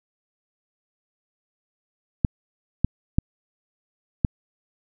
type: clicks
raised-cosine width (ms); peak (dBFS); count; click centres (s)
5; -5; 4; 2.248 / 2.846 / 3.185 / 4.248
effects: none